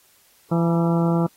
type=harmonic tone with a mistuned harmonic; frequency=168.5 Hz; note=E3; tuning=38 cents sharp; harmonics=1 / 2 / 3 / 4 / 5 / 6 / 7 / 8; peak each=-18 / -24 / -28 / -30 / -32 / -34 / -35 / -36 dBFS; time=0.51-1.27 s; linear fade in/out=10 ms; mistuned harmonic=6; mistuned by=-73 cents; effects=white hiss -57 dBFS RMS until 1.36 s + AAC 48 kbps